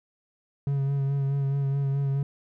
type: tone with vibrato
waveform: triangle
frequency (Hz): 138.59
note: C#3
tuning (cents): 0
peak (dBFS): -21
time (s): 0.67-2.23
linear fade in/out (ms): 2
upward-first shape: sine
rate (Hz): 4.7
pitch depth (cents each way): 25
effects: none